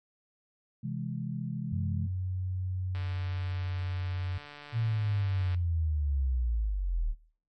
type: chord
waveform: sine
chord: C augmented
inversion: none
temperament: equal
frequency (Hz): 130.81 / 164.81 / 207.7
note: C3 / E3 / G#3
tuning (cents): 0 / 0 / 0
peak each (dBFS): -35 / -37 / -37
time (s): 0.83-2.07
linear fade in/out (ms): 10
type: tone with pitch glide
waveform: sine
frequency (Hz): 92.5 to 91.7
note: F#2 to F#2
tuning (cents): 0 to -15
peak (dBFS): -30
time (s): 1.72-4.38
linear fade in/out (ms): 5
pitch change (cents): -15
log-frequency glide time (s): 2.94-3.98
type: click train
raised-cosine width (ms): 0.3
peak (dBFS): -30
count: 380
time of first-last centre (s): 2.95-5.546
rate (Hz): 146
type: linear sweep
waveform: sine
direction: down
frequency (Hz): 116.54 to 36.1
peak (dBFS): -26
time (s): 4.72-7.15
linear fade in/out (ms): 50
effects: noise-tail reverb RT60 0.5 s tail -18 dB re dry + MP3 64 kbps